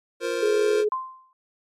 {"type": "chord", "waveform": "square", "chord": "F suspended fourth", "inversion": "none", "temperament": "just", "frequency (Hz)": [349.2, 465.6, 523.8], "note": ["F4", "Bb4", "C5"], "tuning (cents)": [0, -2, 2], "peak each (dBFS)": [-31, -28, -30], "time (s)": [0.2, 0.85], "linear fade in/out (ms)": 50}
{"type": "tone", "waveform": "sine", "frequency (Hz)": 422.3, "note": "G#4", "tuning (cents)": 29, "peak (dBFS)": -19, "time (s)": [0.42, 0.89], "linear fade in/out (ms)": 10}
{"type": "tone with exponential decay", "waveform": "sine", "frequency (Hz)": 1042, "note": "C6", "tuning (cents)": -7, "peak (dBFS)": -21, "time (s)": [0.92, 1.33], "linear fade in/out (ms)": 1, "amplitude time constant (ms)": 87}
{"effects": ["low-pass 9000 Hz 12 dB/octave", "MP3 64 kbps"]}